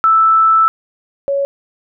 sine tone pair in turn, 1318.5 / 557.4 Hz, E6 / C#5, 0 / +9 cents, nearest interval octave + minor third, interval 1491 cents, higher first, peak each -7 / -13 dBFS, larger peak first, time 0.04-0.68 / 1.28-1.45 s, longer first, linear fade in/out 0 ms, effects none

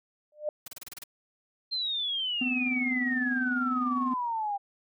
sine tone with exponential growth, 601 Hz, D5, 40 cents sharp, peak -24 dBFS, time 0.32-0.49 s, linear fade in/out 2 ms, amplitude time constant 35 ms
white noise bursts, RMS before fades -41 dBFS, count 8, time 0.66-1.038 s, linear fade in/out 5 ms, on 21 ms, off 30 ms
sine exponential sweep, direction down, 4186 to 790 Hz, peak -28 dBFS, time 1.71-4.58 s, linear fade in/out 20 ms
triangle tone with tremolo, 251.6 Hz, B3, 32 cents sharp, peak -24 dBFS, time 2.41-4.14 s, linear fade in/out 5 ms, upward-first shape sine, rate 20 Hz, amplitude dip 55%
effects none

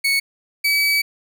30% pulse tone pair in turn, 2217 / 2285 Hz, C#7 / D7, 0 / -48 cents, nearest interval minor second, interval 52 cents, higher second, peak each -13 dBFS, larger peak neither, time 0.04-0.2 / 0.64-1.02 s, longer second, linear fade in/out 10 ms, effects none

